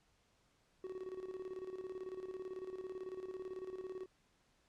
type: tone with tremolo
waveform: triangle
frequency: 373.5 Hz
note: F#4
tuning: 16 cents sharp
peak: -39 dBFS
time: 0.84-4.06 s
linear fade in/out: 2 ms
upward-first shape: square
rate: 18 Hz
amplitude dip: 65%
effects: pink hiss -74 dBFS RMS until 4.68 s + low-pass 8000 Hz 12 dB/octave